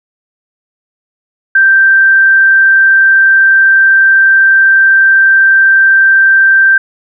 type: tone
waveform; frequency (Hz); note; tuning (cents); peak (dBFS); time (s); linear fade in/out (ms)
sine; 1568; G6; 0; -3; 1.55-6.78; 5
effects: none